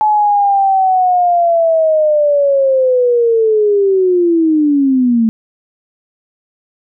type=linear sweep; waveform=sine; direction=down; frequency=859 to 220 Hz; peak=-8 dBFS; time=0.01-5.29 s; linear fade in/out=0 ms; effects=none